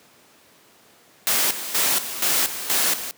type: noise with tremolo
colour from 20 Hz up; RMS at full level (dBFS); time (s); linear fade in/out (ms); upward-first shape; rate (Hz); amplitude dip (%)
white; -20; 1.27-3.11; 0; square; 2.1; 70
effects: pink hiss -53 dBFS RMS until 3.17 s + high-pass 200 Hz 12 dB/octave

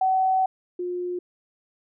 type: tone pair in turn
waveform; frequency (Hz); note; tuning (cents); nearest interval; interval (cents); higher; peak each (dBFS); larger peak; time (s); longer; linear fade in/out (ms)
sine; 756 / 356.8; F#5 / F4; +37 / +37; octave + minor second; 1300; first; -18 / -26; first; 0.01-0.46 / 0.79-1.19; first; 5
effects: none

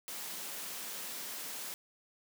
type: high-pass noise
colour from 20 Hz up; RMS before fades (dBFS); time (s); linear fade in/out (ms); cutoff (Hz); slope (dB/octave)
white; -42; 0.08-1.74; 0; 150; 96
effects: none

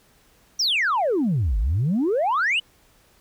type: exponential two-way sweep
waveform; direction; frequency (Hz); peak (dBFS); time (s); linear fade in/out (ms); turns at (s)
sine; down then up; 5950 to 47 to 3077; -17; 0.59-2.6; 10; 1.58
effects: tanh soft clip ceiling -16 dBFS + pink hiss -58 dBFS RMS until 3.2 s

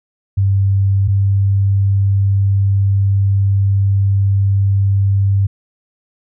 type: tone pair in turn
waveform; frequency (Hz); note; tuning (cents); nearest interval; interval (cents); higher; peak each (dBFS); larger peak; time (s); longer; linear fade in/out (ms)
sine; 98 / 98.62; G2 / G2; 0 / +11; unison; 11; second; -10; neither; 0.37-1.08 / 1.08-5.47; second; 10
effects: none

